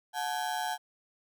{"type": "ring-modulated tone", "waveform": "35% pulse", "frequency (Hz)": 797, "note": "G5", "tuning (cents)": 28, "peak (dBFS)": -26, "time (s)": [0.13, 0.78], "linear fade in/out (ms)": 50, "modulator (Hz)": 70.2, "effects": []}